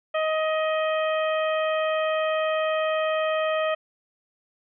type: harmonic tone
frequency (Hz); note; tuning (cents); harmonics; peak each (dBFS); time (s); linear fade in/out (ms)
628; D#5; +16; 1 / 2 / 3 / 4 / 5; -23 / -29 / -33 / -35 / -37; 0.14-3.75; 10
effects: none